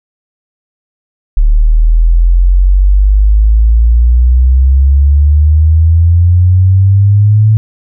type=exponential sweep; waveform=sine; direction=up; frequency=36.71 to 110 Hz; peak=-3 dBFS; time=1.37-7.57 s; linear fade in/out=0 ms; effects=none